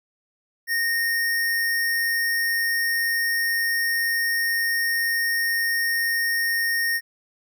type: tone with sample-and-hold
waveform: sine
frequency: 1849 Hz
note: A#6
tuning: 15 cents flat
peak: -20 dBFS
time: 0.67-7.01 s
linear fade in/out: 50 ms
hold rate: 7350 Hz
effects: none